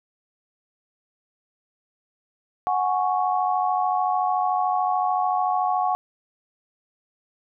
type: chord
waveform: sine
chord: F# suspended second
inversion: none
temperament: equal with one note detuned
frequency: 737 / 830.6 / 1108.7 Hz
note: F#5 / G#5 / C#6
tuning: -7 / 0 / 0 cents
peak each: -22 / -26 / -26 dBFS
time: 2.67-5.95 s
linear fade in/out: 0 ms
effects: none